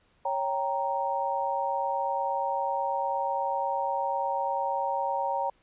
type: chord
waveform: sine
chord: G diminished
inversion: second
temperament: equal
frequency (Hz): 554.4 / 784 / 932.3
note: Db5 / G5 / Bb5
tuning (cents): 0 / 0 / 0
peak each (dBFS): -32 / -31 / -29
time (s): 0.25-5.5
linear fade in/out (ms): 5
effects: pink hiss -66 dBFS RMS until 5.62 s + resampled to 8000 Hz